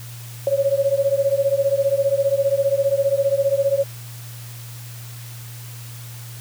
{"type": "beating tone pair", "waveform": "sine", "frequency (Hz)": [546, 561], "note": ["C#5", "C#5"], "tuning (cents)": [-26, 21], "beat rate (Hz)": 15, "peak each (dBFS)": -19, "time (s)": [0.47, 3.84], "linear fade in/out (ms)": 2, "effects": ["added 118 Hz sine -34 dBFS peak until 6.4 s", "white hiss -41 dBFS RMS until 6.4 s"]}